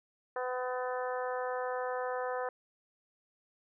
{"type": "harmonic tone", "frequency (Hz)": 252.1, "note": "B3", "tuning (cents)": 36, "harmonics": [2, 3, 4, 5, 6, 7], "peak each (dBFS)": [-35, -39, -41, -43, -45, -46], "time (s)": [0.36, 2.49], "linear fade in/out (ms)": 2, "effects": []}